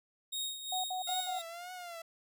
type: tone with tremolo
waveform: sawtooth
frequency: 3738 Hz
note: A#7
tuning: 4 cents sharp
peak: -31 dBFS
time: 0.32-1.42 s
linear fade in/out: 10 ms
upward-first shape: sine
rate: 2.7 Hz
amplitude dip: 65%
type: tone bursts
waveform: sine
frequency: 740 Hz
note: F#5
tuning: in tune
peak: -34 dBFS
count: 4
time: 0.72-1.389 s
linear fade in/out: 5 ms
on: 120 ms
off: 63 ms
type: tone with vibrato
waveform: sawtooth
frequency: 698.5 Hz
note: F5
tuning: in tune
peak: -39 dBFS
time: 1.07-2.02 s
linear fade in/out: 5 ms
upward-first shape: triangle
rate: 1.9 Hz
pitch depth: 99 cents each way
effects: none